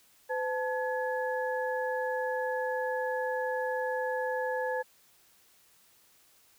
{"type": "tone cluster", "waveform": "sine", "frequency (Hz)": [508, 877, 1690], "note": ["B4", "A5", "G#6"], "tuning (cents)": [49, -6, 30], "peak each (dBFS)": [-31, -35, -36], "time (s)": [0.29, 4.83], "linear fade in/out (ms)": 20, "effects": ["white hiss -63 dBFS RMS until 6.58 s"]}